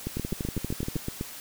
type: two click trains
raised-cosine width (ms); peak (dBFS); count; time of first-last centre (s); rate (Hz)
3; -17 / -17; 11 / 10; 0.17-0.964 / 0.07-1.211; 12.6 / 7.89
effects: white hiss -42 dBFS RMS until 1.4 s